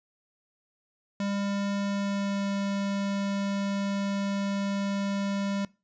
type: tone with pitch glide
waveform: square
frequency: 200.1 to 198.83 Hz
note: G3 to G3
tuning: +36 to +25 cents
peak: -28 dBFS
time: 1.2-5.65 s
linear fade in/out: 2 ms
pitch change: -11 cents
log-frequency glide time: 1.85-2.49 s
effects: noise-tail reverb RT60 0.3 s tail -22 dB re dry + resampled to 16000 Hz